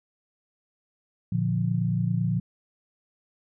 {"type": "chord", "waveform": "sine", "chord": "Bb major", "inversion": "none", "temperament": "equal", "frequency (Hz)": [116.54, 146.83, 174.61], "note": ["Bb2", "D3", "F3"], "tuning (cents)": [0, 0, 0], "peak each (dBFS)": [-26, -29, -26], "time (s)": [1.32, 2.4], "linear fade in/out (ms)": 5, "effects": []}